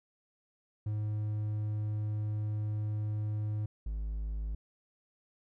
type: tone pair in turn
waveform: triangle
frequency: 106.1 / 52.94 Hz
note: G#2 / G#1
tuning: +38 / +34 cents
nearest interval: octave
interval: 1204 cents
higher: first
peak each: -29 / -31 dBFS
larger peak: first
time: 0.86-3.66 / 3.86-4.55 s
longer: first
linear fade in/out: 5 ms
effects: none